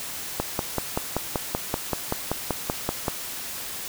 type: click train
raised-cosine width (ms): 1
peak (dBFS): -9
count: 15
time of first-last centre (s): 0.4-3.082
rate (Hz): 5.22
effects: white hiss -34 dBFS RMS until 3.88 s